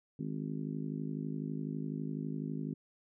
harmonic tone, 52 Hz, G#1, 3 cents sharp, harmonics 3 / 4 / 5 / 6 / 7 / 8, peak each -39 / -41 / -40 / -51 / -48 / -54 dBFS, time 0.19-2.74 s, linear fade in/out 5 ms, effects none

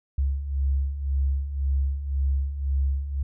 sine beating tone pair, 67.2 / 69.1 Hz, C2 / C#2, +47 / -5 cents, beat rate 1.9 Hz, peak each -29 / -23 dBFS, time 0.18-3.23 s, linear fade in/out 5 ms, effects none

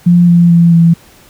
sine tone with pitch steps, 174.61 / 172.21 / 169.84 / 167.5 Hz, F3 / F3 / F3 / E3, 0 / -24 / -48 / +28 cents, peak -3 dBFS, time 0.06-0.94 s, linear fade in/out 10 ms, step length 220 ms, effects pink hiss -42 dBFS RMS until 1.29 s

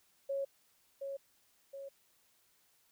sine tone with echo, 551 Hz, C#5, 11 cents flat, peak -33 dBFS, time 0.29-0.45 s, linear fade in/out 10 ms, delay 720 ms, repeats 2, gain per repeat -5 dB, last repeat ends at 1.89 s, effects white hiss -71 dBFS RMS until 2.91 s

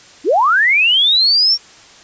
sine linear sweep, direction up, 258.1 to 5588 Hz, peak -9 dBFS, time 0.24-1.58 s, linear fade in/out 50 ms, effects white hiss -42 dBFS RMS until 2.03 s + resampled to 16000 Hz

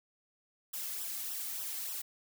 blue noise with flanger, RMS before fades -39 dBFS, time 0.73-2.02 s, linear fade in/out 10 ms, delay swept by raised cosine 0.44 to 2.14 ms, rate 3.4 Hz, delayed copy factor -0.75, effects none

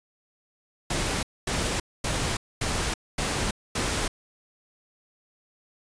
pink noise bursts, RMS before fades -27 dBFS, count 6, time 0.9-4.08 s, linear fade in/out 5 ms, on 330 ms, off 240 ms, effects resampled to 22050 Hz

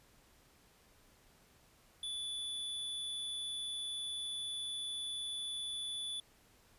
square tone, 3466 Hz, A7, 27 cents flat, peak -39 dBFS, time 2.03-6.2 s, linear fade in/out 2 ms, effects pink hiss -66 dBFS RMS until 6.78 s + resampled to 32000 Hz

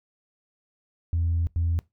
sine tone bursts at uneven times, 83.9 Hz, E2, 31 cents sharp, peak -20 dBFS, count 2, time 1.13-1.47 / 1.56-1.79 s, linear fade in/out 0 ms, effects noise-tail reverb RT60 0.2 s tail -23 dB re dry + tanh soft clip ceiling -18 dBFS

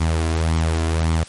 sawtooth tone with flanger, 81 Hz, E2, 30 cents flat, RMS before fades -19 dBFS, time 0-1.24 s, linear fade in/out 10 ms, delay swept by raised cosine 0.89 to 2.99 ms, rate 1.8 Hz, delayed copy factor +0.5, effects white hiss -42 dBFS RMS until 1.28 s + MP3 48 kbps

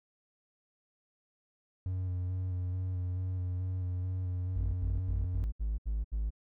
triangle tone with vibrato, 91.5 Hz, F#2, 19 cents flat, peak -29 dBFS, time 1.86-5.44 s, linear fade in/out 0 ms, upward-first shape square, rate 2.3 Hz, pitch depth 20 cents each way
triangle tone bursts, 53.5 Hz, A1, 48 cents flat, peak -27 dBFS, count 7, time 4.55-6.306 s, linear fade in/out 20 ms, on 190 ms, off 71 ms
effects tanh soft clip ceiling -23 dBFS

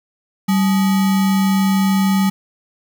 sine tone with sample-and-hold, 193.4 Hz, G3, 23 cents flat, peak -12 dBFS, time 0.48-2.3 s, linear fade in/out 10 ms, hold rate 1050 Hz, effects none

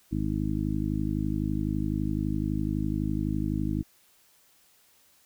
harmonic tone, 51.91 Hz, G#1, in tune, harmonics 1 / 2 / 3 / 4 / 5 / 6, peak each -33 / -33 / -33 / -33 / -33 / -33 dBFS, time 0.11-3.83 s, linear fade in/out 20 ms, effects white hiss -62 dBFS RMS until 5.25 s

